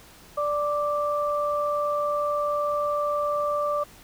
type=tone pair together; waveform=sine; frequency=587.3 / 1174.6 Hz; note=D5 / D6; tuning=0 / 0 cents; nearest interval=octave; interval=1200 cents; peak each=-25 / -26 dBFS; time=0.37-3.84 s; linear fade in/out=10 ms; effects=pink hiss -50 dBFS RMS until 4.03 s